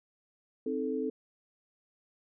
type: chord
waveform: sine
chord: A diminished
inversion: first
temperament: equal with one note detuned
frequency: 261.6 / 311.1 / 438.5 Hz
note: C4 / Eb4 / A4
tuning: 0 / 0 / -6 cents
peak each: -34 / -37 / -33 dBFS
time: 0.66-1.1 s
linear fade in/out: 5 ms
effects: none